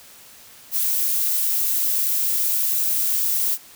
violet noise, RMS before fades -21 dBFS, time 0.71-3.58 s, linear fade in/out 50 ms, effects white hiss -46 dBFS RMS until 3.75 s

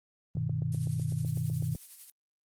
sine chord, G augmented, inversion none, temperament equal with one note detuned, 98 / 123.47 / 156.1 Hz, G2 / B2 / D#3, 0 / 0 / +6 cents, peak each -36 / -32 / -32 dBFS, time 0.35-1.76 s, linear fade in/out 5 ms
click train, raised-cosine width 2 ms, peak -31 dBFS, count 12, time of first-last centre 0.37-1.75 s, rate 7.97 Hz
violet noise with tremolo, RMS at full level -41 dBFS, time 0.72-2.1 s, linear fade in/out 2 ms, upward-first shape sine, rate 11 Hz, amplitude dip 50%
effects low-pass 11000 Hz 12 dB/octave + Opus 32 kbps

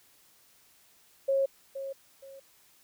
sine tone with echo, 544 Hz, C#5, 33 cents flat, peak -23 dBFS, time 1.28-1.46 s, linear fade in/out 10 ms, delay 470 ms, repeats 2, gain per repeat -11 dB, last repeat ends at 2.4 s, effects white hiss -62 dBFS RMS until 2.83 s

